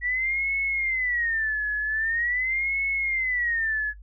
sine tone with vibrato, 1931 Hz, B6, 39 cents flat, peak -23 dBFS, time 0.01-3.94 s, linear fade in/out 50 ms, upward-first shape sine, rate 0.44 Hz, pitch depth 220 cents each way, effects noise-tail reverb RT60 0.1 s tail -22 dB re dry + added 50 Hz sine -42 dBFS peak until 4.02 s

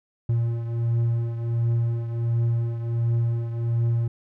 triangle beating tone pair, 116.54 / 117.94 Hz, A#2 / A#2, 0 / +21 cents, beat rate 1.4 Hz, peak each -20 / -27 dBFS, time 0.29-4.08 s, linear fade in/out 5 ms, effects none

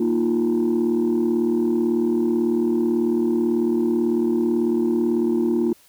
sine chord, Bb suspended fourth, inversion none, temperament equal, 233.1 / 311.1 / 349.2 Hz, Bb3 / Eb4 / F4, 0 / 0 / 0 cents, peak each -20 / -23 / -19 dBFS, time 0-5.73 s, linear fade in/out 5 ms, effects tanh soft clip ceiling -13 dBFS + white hiss -54 dBFS RMS until 5.88 s

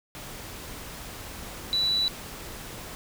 sine tone in noise, 3951 Hz, B7, in tune, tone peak -22 dBFS, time 1.73-2.08 s, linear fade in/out 0 ms, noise pink, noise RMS -40 dBFS, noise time 0.15-2.95 s, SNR +15 dB, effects none

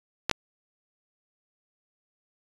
clicks, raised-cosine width 0.2 ms, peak -6 dBFS, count 2, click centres 0.296 / 0.313 s, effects resampled to 22050 Hz

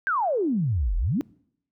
sine exponential two-way sweep, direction down then up, 1635 to 38.17 to 318.2 Hz, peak -21 dBFS, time 0.07-1.21 s, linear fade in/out 0 ms, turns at 0.97 s, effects noise-tail reverb RT60 0.7 s tail -25 dB re dry

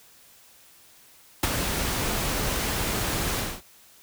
pink noise with ADSR envelope, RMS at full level -20 dBFS, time 1.43-3.62 s, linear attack 5 ms, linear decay 25 ms, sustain -7 dB, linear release 240 ms, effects white hiss -54 dBFS RMS until 4.02 s

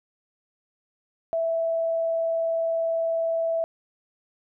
sine tone with vibrato, 659.3 Hz, E5, in tune, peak -22 dBFS, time 1.33-3.64 s, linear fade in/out 0 ms, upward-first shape triangle, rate 20 Hz, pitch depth 15 cents each way, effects none

